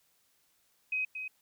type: tone with echo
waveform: sine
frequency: 2524 Hz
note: D#7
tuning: 24 cents sharp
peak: -29 dBFS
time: 0.92-1.05 s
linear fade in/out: 5 ms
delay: 230 ms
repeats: 1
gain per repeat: -7 dB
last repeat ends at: 1.28 s
effects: white hiss -71 dBFS RMS until 1.41 s